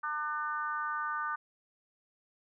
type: harmonic tone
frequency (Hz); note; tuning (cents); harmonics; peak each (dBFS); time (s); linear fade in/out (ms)
300; D4; +37; 3 / 4 / 5 / 6; -41 / -34 / -37 / -48; 0.03-1.36; 10
effects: none